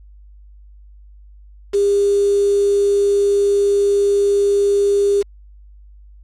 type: tone with quantisation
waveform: sine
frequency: 402.9 Hz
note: G4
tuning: 48 cents sharp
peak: -12 dBFS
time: 1.73-5.23 s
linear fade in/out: 20 ms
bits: 5
effects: added 50 Hz sine -40 dBFS peak until 6.23 s + low-pass 8000 Hz 12 dB/octave